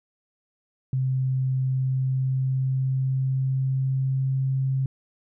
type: tone with pitch glide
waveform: sine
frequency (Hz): 130.81 to 133.25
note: C3 to C3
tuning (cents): 0 to +32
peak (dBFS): -21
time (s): 0.93-4.86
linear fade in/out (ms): 2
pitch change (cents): +32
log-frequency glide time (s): 1.6-4.34
effects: none